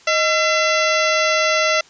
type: harmonic tone with a mistuned harmonic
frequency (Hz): 677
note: E5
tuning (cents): +46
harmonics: 1 / 2 / 3 / 4 / 5 / 6 / 7 / 8 / 9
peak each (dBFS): -19 / -21 / -21 / -23 / -28 / -29 / -29 / -31 / -28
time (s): 0.07-1.81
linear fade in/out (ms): 5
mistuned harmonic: 1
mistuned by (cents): -140
effects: white hiss -48 dBFS RMS until 1.89 s + resampled to 16000 Hz